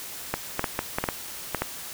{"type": "clicks", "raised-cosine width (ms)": 0.5, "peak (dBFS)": -9, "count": 9, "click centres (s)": [0.34, 0.594, 0.642, 0.791, 0.985, 1.04, 1.088, 1.547, 1.62], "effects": ["white hiss -38 dBFS RMS until 1.93 s"]}